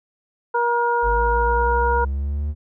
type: harmonic tone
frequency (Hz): 475.3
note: A#4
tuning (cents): +34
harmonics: 1 / 2 / 3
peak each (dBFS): -22 / -19 / -25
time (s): 0.54-2.05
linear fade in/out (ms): 10
type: linear sweep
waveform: triangle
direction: up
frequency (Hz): 53 to 75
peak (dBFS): -19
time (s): 1.02-2.55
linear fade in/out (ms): 50
effects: none